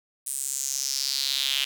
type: tone with high-pass filter sweep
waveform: sawtooth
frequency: 136.4 Hz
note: C#3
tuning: 28 cents flat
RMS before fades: -28 dBFS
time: 0.26-1.65 s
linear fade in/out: 10 ms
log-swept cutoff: 9300 to 3000 Hz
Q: 4
effects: none